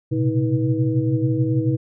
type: tone cluster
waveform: sine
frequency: 116.6 / 128.1 / 135 / 319.1 / 485.7 Hz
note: A#2 / C3 / C#3 / D#4 / B4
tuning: +1 / -36 / -45 / +44 / -29 cents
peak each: -23 / -22 / -25 / -22 / -29 dBFS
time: 0.11-1.77 s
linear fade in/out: 20 ms
effects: none